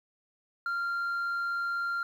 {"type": "tone", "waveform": "sine", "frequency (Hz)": 1388, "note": "F6", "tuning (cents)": -11, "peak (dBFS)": -26, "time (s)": [0.66, 2.03], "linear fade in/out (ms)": 2, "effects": ["tanh soft clip ceiling -28 dBFS", "10-bit"]}